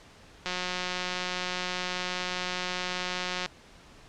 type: click train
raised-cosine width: 0.2 ms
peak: -14 dBFS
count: 544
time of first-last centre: 0.46-3.46 s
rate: 181 Hz
effects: pink hiss -53 dBFS RMS until 4.08 s + low-pass 6000 Hz 12 dB/octave